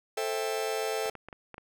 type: chord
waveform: 45% pulse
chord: A minor seventh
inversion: none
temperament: just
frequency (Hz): 440 / 528 / 660 / 792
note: A4 / C5 / E5 / G5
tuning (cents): 0 / +16 / +2 / +18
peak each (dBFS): -32 / -37 / -37 / -37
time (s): 0.17-1.1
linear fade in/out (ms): 5
type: clicks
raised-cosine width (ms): 0.5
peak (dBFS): -28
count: 7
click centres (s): 1.058 / 1.096 / 1.153 / 1.286 / 1.328 / 1.543 / 1.581
effects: none